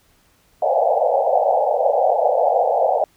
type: band-pass noise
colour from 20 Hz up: white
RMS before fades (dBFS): -17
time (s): 0.62-3.04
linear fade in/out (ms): 2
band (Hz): 490 to 820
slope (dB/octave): 96
effects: pink hiss -58 dBFS RMS until 3.16 s